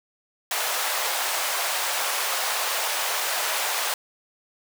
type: high-pass noise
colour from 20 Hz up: pink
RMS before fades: -26 dBFS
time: 0.51-3.94 s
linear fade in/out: 2 ms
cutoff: 620 Hz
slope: 24 dB/octave
effects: none